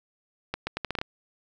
accelerating click train, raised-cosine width 0.3 ms, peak -13 dBFS, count 8, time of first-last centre 0.54-1.015 s, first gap 130 ms, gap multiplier 0.77, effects none

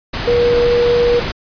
sine tone in noise, 480 Hz, B4, 49 cents flat, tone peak -10 dBFS, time 0.27-1.2 s, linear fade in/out 10 ms, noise pink, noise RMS -21 dBFS, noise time 0.13-1.32 s, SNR +8 dB, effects resampled to 11025 Hz

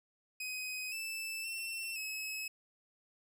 sawtooth tone with pitch steps, 2515 / 2641 / 2696 / 2572 Hz, D#7 / E7 / E7 / E7, +18 / +3 / +38 / -43 cents, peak -35 dBFS, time 0.4-2.48 s, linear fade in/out 5 ms, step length 520 ms, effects none

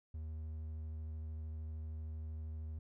triangle tone with vibrato, 78.4 Hz, D#2, 14 cents sharp, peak -39 dBFS, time 0.14-2.79 s, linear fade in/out 5 ms, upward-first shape triangle, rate 13 Hz, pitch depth 17 cents each way, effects none

